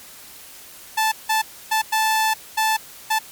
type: tone bursts at uneven times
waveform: sawtooth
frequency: 877 Hz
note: A5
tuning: 6 cents flat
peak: -13 dBFS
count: 6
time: 0.97-1.12 / 1.29-1.42 / 1.71-1.82 / 1.92-2.34 / 2.57-2.77 / 3.1-3.19 s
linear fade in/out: 10 ms
effects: white hiss -42 dBFS RMS until 3.31 s + MP3 96 kbps